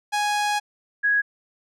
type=tone pair in turn; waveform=sawtooth / sine; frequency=830.6 / 1661.2 Hz; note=G#5 / G#6; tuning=0 / 0 cents; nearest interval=octave; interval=1200 cents; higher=second; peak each=-17 dBFS; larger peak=neither; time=0.12-0.6 / 1.03-1.22 s; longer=first; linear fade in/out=20 ms; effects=low-pass 9000 Hz 12 dB/octave